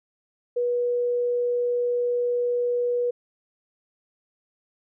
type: tone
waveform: sine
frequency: 485.6 Hz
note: B4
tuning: 29 cents flat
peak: -21 dBFS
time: 0.56-3.11 s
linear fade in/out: 10 ms
effects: none